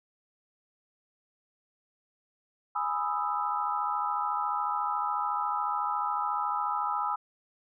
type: chord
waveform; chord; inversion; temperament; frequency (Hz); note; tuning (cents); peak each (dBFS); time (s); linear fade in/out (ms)
sine; E major seventh; first; equal; 830.6 / 987.8 / 1244.5 / 1318.5; G#5 / B5 / D#6 / E6; 0 / 0 / 0 / 0; -33; 2.75-7.16; 10
effects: none